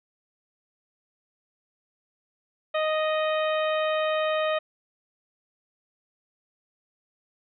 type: harmonic tone with a mistuned harmonic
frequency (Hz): 622.3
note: D#5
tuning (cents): 0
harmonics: 1 / 2 / 3 / 4 / 5 / 6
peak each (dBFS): -24 / -30 / -34 / -36 / -38 / -40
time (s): 2.74-4.59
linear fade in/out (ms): 10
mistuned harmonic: 5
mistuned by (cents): -18
effects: none